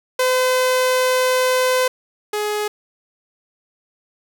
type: tone pair in turn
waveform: sawtooth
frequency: 510 / 419.7 Hz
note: C5 / G#4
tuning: -44 / +18 cents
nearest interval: minor third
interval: 338 cents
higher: first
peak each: -11 / -16 dBFS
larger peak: first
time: 0.19-1.88 / 2.33-2.68 s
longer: first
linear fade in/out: 5 ms
effects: none